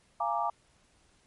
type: chord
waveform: sine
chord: Bb dominant seventh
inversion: second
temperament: equal with one note detuned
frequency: 690.4 / 830.6 / 932.3 / 1174.7 Hz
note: F5 / Ab5 / Bb5 / D6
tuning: -20 / 0 / 0 / 0 cents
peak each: -33 dBFS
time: 0.2-0.5 s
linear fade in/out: 5 ms
effects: pink hiss -66 dBFS RMS until 1.26 s + MP3 48 kbps